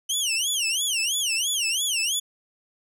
20% pulse tone with vibrato, 3000 Hz, F#7, 23 cents sharp, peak -17 dBFS, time 0.09-2.2 s, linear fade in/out 10 ms, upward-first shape sine, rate 3 Hz, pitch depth 240 cents each way, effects none

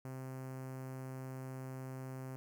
sawtooth tone with notch filter, 130.9 Hz, C3, 1 cent sharp, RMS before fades -45 dBFS, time 0.05-2.36 s, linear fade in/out 0 ms, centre 3600 Hz, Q 0.55, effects none

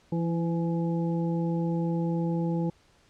harmonic tone with a mistuned harmonic, 168.3 Hz, E3, 36 cents sharp, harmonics 1 / 2 / 3 / 5, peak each -26 / -32 / -36 / -40 dBFS, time 0.12-2.7 s, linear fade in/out 5 ms, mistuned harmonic 2, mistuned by -22 cents, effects pink hiss -62 dBFS RMS until 3.09 s + low-pass 7000 Hz 12 dB/octave

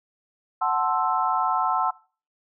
sine chord, F# half-diminished seventh, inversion none, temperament equal, 740 / 880 / 1046.5 / 1318.5 Hz, F#5 / A5 / C6 / E6, 0 / 0 / 0 / 0 cents, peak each -26 dBFS, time 0.61-1.91 s, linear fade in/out 10 ms, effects noise-tail reverb RT60 0.4 s tail -22 dB re dry

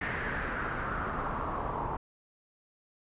pink noise with low-pass filter sweep, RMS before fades -34 dBFS, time 0.01-1.97 s, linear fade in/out 5 ms, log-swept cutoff 1900 to 940 Hz, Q 4, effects resampled to 8000 Hz

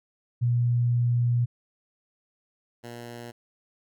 sine / 10% pulse tone pair in turn, 120.5 / 118.77 Hz, B2 / A#2, -42 / +33 cents, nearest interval unison, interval 25 cents, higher first, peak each -20 / -30 dBFS, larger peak first, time 0.41-1.46 / 2.83-3.32 s, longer first, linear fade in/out 20 ms, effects none

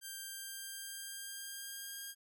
5% pulse tone with pitch glide, 1583 to 1613.5 Hz, G6 to G6, +17 to +50 cents, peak -33 dBFS, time 0.01-2.15 s, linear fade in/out 50 ms, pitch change +33 cents, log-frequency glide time 0.22-2.02 s, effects none

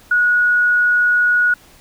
sine tone, 1457 Hz, F#6, 27 cents flat, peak -11 dBFS, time 0.11-1.54 s, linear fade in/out 5 ms, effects pink hiss -47 dBFS RMS until 1.8 s

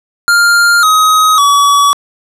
square tone with pitch steps, 1401 / 1262.7 / 1138 Hz, F6 / D#6 / C#6, +5 / +25 / +45 cents, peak -6 dBFS, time 0.28-1.93 s, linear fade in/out 0 ms, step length 550 ms, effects low-pass 12000 Hz 12 dB/octave

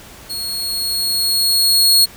sawtooth tone with level ramp, 4318 Hz, C#8, 46 cents flat, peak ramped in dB -20 to -5 dBFS, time 0.29-2.06 s, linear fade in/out 20 ms, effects pink hiss -39 dBFS RMS until 2.16 s

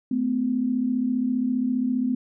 sine tone pair together, 219.9 / 254.9 Hz, A3 / C4, -1 / -45 cents, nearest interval minor third, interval 256 cents, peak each -27 / -22 dBFS, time 0.11-2.15 s, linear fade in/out 5 ms, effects none

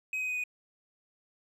triangle tone with pitch steps, 2530 / 2514 / 2498 / 2482 Hz, D#7 / D#7 / D#7 / D#7, +28 / +17 / +6 / -5 cents, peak -29 dBFS, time 0.13-0.438 s, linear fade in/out 2 ms, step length 77 ms, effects none

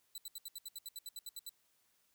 15% pulse tone bursts, 3984 Hz, B7, 14 cents sharp, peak -36 dBFS, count 14, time 0.15-1.493 s, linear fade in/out 2 ms, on 30 ms, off 71 ms, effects white hiss -75 dBFS RMS until 2.14 s

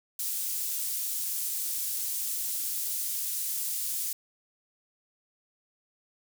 pink high-pass noise, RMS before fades -32 dBFS, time 0.19-4.13 s, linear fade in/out 5 ms, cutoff 9100 Hz, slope 12 dB/octave, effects none

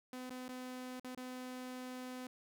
sawtooth tone with dropouts, 253.5 Hz, B3, 45 cents sharp, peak -40 dBFS, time 0.13-2.27 s, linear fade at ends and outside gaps 2 ms, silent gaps 0.296-0.305 / 0.483-0.49 / 0.997-1.045 / 1.149-1.174 s, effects none

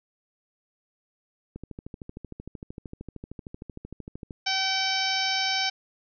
click train, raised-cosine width 3 ms, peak -25 dBFS, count 37, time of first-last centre 1.56-4.308 s, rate 13.1 Hz
harmonic tone, 767 Hz, G5, 38 cents flat, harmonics 1 / 2 / 3 / 4 / 5 / 6 / 7 / 8, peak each -31 / -33 / -31 / -32 / -33 / -33 / -30 / -40 dBFS, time 4.46-5.7 s, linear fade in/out 10 ms
effects none

